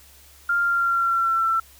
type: tone with pitch glide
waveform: sine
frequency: 1396.9 to 1340 Hz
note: F6 to E6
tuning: 0 to +28 cents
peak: -18 dBFS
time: 0.49-1.6 s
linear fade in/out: 5 ms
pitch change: -72 cents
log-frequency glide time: 0.61-1.47 s
effects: added 69 Hz sine -53 dBFS peak until 1.79 s + white hiss -51 dBFS RMS until 1.79 s